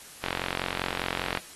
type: click train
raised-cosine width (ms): 0.3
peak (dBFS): -12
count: 52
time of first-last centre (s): 0.24-1.373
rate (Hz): 45
effects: white hiss -47 dBFS RMS until 1.55 s + AAC 32 kbps